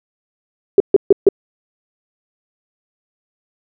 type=tone bursts; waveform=sine; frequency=395.8 Hz; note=G4; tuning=17 cents sharp; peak=-3 dBFS; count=4; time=0.78-1.288 s; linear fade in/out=2 ms; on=22 ms; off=140 ms; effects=none